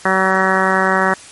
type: harmonic tone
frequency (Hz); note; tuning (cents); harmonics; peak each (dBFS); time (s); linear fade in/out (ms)
189.5; F#3; +42; 1 / 2 / 3 / 4 / 5 / 6 / 7 / 8 / 9 / 10; -21 / -21 / -21 / -21 / -21 / -21 / -21 / -21 / -21 / -21; 0.05-1.14; 5
effects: white hiss -38 dBFS RMS until 1.31 s + MP3 48 kbps